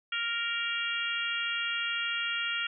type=harmonic tone; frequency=466.2 Hz; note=A#4; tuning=in tune; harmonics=3 / 4 / 5 / 6 / 7; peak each=-34 / -38 / -37 / -34 / -37 dBFS; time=0.12-2.67 s; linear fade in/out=5 ms; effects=none